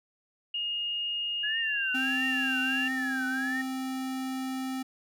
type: tone with pitch glide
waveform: sine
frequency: 2849 to 2779 Hz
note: F7 to F7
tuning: +34 to -9 cents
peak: -29 dBFS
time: 0.54-2.88 s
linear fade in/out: 5 ms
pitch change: -43 cents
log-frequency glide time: 1.57-1.65 s
type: tone with vibrato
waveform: sine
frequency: 1661.2 Hz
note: G#6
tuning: in tune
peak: -30 dBFS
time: 1.43-3.62 s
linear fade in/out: 10 ms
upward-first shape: triangle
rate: 1.5 Hz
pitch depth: 190 cents each way
type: tone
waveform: square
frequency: 261.7 Hz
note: C4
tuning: in tune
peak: -32 dBFS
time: 1.94-4.83 s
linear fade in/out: 10 ms
effects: none